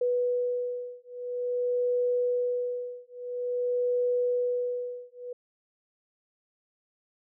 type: beating tone pair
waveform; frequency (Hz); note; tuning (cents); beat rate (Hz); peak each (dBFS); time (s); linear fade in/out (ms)
sine; 491.3 / 491.79; B4 / B4; -9 / -7; 0.49; -29; 0.01-5.33; 5
effects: none